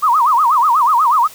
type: tone with vibrato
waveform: sine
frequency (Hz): 1087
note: C#6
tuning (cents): -34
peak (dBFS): -9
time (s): 0.02-1.28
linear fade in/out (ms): 20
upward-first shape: sine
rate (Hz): 8.2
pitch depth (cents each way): 280
effects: white hiss -38 dBFS RMS until 1.34 s